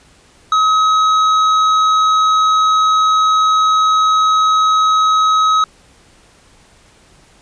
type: tone with hard clipping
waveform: triangle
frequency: 1275 Hz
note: D#6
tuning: 42 cents sharp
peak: -11 dBFS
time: 0.52-5.64 s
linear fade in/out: 2 ms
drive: 11 dB
effects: pink hiss -48 dBFS RMS until 7.41 s + resampled to 22050 Hz